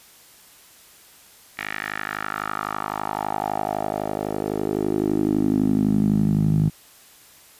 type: tone with band-pass filter sweep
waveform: 10% pulse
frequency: 51.91 Hz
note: G#1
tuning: in tune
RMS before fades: -23 dBFS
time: 1.57-6.7 s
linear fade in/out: 20 ms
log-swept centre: 2100 to 150 Hz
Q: 3.4
effects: white hiss -50 dBFS RMS until 7.59 s + resampled to 32000 Hz